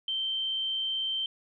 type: tone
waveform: sine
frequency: 3121 Hz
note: G7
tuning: 8 cents flat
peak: -28 dBFS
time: 0.08-1.26 s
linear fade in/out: 2 ms
effects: none